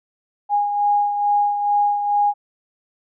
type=beating tone pair; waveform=sine; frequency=821 / 823.3 Hz; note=G#5 / G#5; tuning=-20 / -15 cents; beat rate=2.3 Hz; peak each=-16 / -25 dBFS; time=0.49-2.34 s; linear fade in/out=50 ms; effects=none

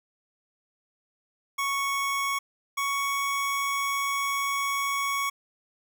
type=tone pair in turn; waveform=25% pulse; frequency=1108.7 / 1114.4 Hz; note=C#6 / C#6; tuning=0 / +9 cents; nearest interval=unison; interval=9 cents; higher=second; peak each=-22 dBFS; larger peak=neither; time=1.58-2.39 / 2.77-5.3 s; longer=second; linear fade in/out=10 ms; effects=none

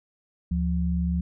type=tone pair together; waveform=sine; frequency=73.42 / 175.11 Hz; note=D2 / F3; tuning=0 / +5 cents; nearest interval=octave + minor third; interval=1505 cents; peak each=-25 dBFS; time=0.51-1.21 s; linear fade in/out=5 ms; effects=none

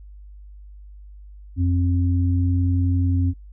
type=tone pair together; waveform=sine; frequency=89 / 266.5 Hz; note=F2 / C4; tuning=+33 / +32 cents; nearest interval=octave + perfect fifth; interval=1899 cents; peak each=-18 / -24 dBFS; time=1.56-3.34 s; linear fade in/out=50 ms; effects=noise-tail reverb RT60 0.1 s tail -17 dB re dry + added 50 Hz sine -39 dBFS peak until 3.52 s

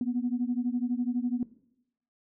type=beating tone pair; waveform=sine; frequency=240 / 252 Hz; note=B3 / B3; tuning=-49 / +35 cents; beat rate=12 Hz; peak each=-29 / -30 dBFS; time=0.01-1.43 s; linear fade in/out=2 ms; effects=noise-tail reverb RT60 0.8 s tail -17 dB re dry + tanh soft clip ceiling -19 dBFS

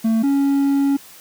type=tone pair in turn; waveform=triangle; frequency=223.8 / 278.4 Hz; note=A3 / C#4; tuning=+30 / +8 cents; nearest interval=major third; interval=378 cents; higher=second; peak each=-12 dBFS; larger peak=neither; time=0.04-0.23 / 0.23-0.97 s; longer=second; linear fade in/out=10 ms; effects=white hiss -43 dBFS RMS until 1.2 s + high-pass 100 Hz 12 dB/octave

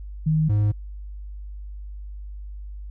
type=tone pair in turn; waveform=sine / triangle; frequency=156.4 / 104.38 Hz; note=D#3 / G#2; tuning=+9 / +9 cents; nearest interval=perfect fifth; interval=700 cents; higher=first; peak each=-17 / -15 dBFS; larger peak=second; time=0.26-0.49 / 0.49-0.72 s; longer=neither; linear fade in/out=10 ms; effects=added 50 Hz sine -33 dBFS peak until 2.9 s

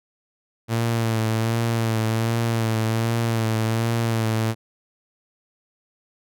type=tone with vibrato; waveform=sawtooth; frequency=113.5 Hz; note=A#2; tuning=46 cents flat; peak=-16 dBFS; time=0.68-4.55 s; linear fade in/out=50 ms; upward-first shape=sine; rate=1.3 Hz; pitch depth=40 cents each way; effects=none

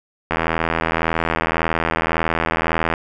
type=click train; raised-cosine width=0.5 ms; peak=-3 dBFS; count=216; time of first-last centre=0.31-2.938 s; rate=81.8 Hz; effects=none

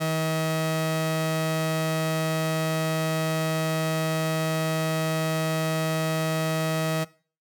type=tone pair together; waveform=sawtooth; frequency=159.45 / 318.9 Hz; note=D#3 / D#4; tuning=+43 / +43 cents; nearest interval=octave; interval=1200 cents; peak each=-21 / -22 dBFS; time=0-7.05 s; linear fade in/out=20 ms; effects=noise-tail reverb RT60 0.4 s tail -20 dB re dry

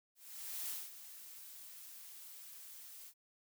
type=noise with ADSR envelope; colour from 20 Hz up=blue; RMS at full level=-41 dBFS; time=0.15-3.14 s; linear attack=540 ms; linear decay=210 ms; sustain=-12 dB; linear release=73 ms; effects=none

